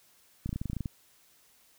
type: clicks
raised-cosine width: 5 ms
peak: -21 dBFS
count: 11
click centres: 0.46 / 0.492 / 0.529 / 0.56 / 0.615 / 0.657 / 0.699 / 0.732 / 0.767 / 0.807 / 0.858 s
effects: white hiss -63 dBFS RMS until 1.78 s